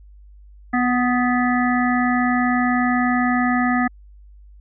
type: harmonic tone with a mistuned harmonic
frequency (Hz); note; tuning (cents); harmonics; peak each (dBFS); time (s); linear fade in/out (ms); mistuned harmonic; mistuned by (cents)
246.9; B3; 0; 1 / 3 / 5 / 7 / 8; -18 / -23 / -25 / -26 / -27; 0.73-3.88; 10; 5; +17
effects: added 50 Hz sine -42 dBFS peak until 4.6 s